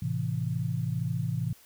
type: chord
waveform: sine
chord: A minor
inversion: none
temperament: just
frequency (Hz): 110 / 132 / 165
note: A2 / C3 / E3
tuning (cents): 0 / +16 / +2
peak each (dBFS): -32 / -31 / -32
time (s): 0.02-1.53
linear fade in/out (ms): 5
effects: white hiss -57 dBFS RMS until 1.65 s